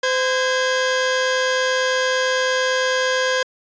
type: tone pair together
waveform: sawtooth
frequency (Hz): 514 / 1630.9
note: C5 / G#6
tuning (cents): -31 / -32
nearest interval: octave + minor sixth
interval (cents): 1999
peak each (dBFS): -15 / -18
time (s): 0.03-3.43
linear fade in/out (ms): 5
effects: resampled to 16000 Hz